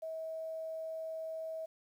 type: tone with quantisation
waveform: sine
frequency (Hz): 643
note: E5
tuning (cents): -43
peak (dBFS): -38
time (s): 0.02-1.66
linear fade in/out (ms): 10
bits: 11
effects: none